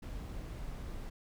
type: noise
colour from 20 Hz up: brown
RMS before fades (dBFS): -42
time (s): 0.02-1.1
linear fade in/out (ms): 10
effects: none